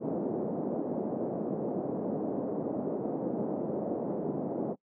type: band-pass noise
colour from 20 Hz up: pink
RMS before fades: -33 dBFS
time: 0-4.76 s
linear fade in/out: 50 ms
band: 190 to 620 Hz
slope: 24 dB/octave
effects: noise-tail reverb RT60 0.1 s tail -24 dB re dry